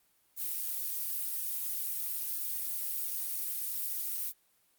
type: noise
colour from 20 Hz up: violet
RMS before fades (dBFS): -35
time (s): 0.36-4.33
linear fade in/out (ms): 50
effects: white hiss -70 dBFS RMS until 4.78 s + Opus 32 kbps